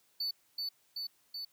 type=tone with echo; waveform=triangle; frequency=4498 Hz; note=C#8; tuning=24 cents sharp; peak=-31 dBFS; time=0.2-0.31 s; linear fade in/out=5 ms; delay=380 ms; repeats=3; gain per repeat=-2 dB; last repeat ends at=1.45 s; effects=white hiss -70 dBFS RMS until 1.52 s + high-pass 80 Hz 12 dB/octave